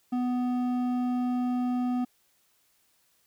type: tone with hard clipping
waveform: triangle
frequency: 248.1 Hz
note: B3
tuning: 8 cents sharp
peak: -27 dBFS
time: 0.12-2.05 s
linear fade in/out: 10 ms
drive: 12 dB
effects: white hiss -68 dBFS RMS until 3.26 s